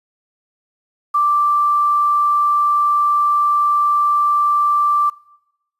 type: tone with quantisation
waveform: sine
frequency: 1174.7 Hz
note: D6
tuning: in tune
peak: -12 dBFS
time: 1.14-5.1 s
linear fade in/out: 10 ms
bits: 7
effects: noise-tail reverb RT60 0.9 s tail -22 dB re dry + resampled to 32000 Hz